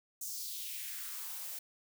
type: noise with high-pass filter sweep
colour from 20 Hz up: blue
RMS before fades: -42 dBFS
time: 0.21-1.59 s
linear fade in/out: 5 ms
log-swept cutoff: 6900 to 500 Hz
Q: 2.4
effects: none